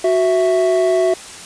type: tone pair together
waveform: triangle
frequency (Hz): 370 / 659.3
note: F#4 / E5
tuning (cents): 0 / 0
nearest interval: minor seventh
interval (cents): 1000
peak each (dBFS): -13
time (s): 0.04-1.14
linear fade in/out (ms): 5
effects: white hiss -34 dBFS RMS until 1.45 s + resampled to 22050 Hz